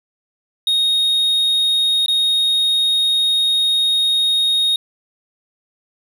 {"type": "tone with dropouts", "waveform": "triangle", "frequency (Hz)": 3729, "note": "A#7", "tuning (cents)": 0, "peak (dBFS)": -12, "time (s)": [0.67, 4.76], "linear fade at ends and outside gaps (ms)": 2, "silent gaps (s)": [2.061, 2.082], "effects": []}